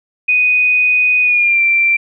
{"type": "tone with pitch glide", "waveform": "sine", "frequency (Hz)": [2489, 2355], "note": ["D#7", "D7"], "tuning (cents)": [0, 4], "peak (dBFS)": -9, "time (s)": [0.28, 1.97], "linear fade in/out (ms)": 10, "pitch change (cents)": -96, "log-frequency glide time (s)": [1.22, 1.61], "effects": []}